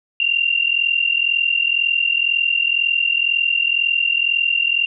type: tone pair together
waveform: sine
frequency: 2752 / 2794 Hz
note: F7 / F7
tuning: -26 / 0 cents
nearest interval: unison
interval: 26 cents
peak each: -18 / -18 dBFS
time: 0.2-4.86 s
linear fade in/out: 2 ms
effects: none